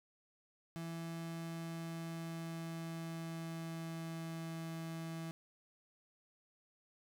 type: tone with pitch glide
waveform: 35% pulse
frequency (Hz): 165.9 to 163.71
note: E3 to E3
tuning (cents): +11 to -12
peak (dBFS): -40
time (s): 0.76-5.31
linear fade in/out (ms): 0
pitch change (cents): -23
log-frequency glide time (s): 1.07-4.74
effects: none